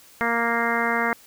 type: harmonic tone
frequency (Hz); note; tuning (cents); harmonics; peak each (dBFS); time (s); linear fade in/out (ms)
233.1; A#3; 0; 1 / 2 / 3 / 4 / 5 / 6 / 7 / 8 / 9; -29 / -29 / -29 / -29 / -29 / -29 / -29 / -29 / -29; 0.21-1.13; 0
effects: white hiss -51 dBFS RMS until 1.26 s